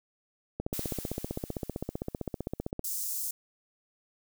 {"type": "click train", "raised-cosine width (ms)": 2, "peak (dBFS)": -19, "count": 35, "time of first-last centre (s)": [0.6, 2.794], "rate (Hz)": 15.5}
{"type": "noise with exponential decay", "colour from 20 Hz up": "blue", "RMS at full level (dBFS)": -36, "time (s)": [0.73, 2.71], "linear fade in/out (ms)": 5, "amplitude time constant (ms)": 430}
{"type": "high-pass noise", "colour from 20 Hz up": "white", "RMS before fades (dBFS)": -34, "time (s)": [2.84, 3.31], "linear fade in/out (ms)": 5, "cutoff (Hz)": 6000, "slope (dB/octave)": 24}
{"effects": []}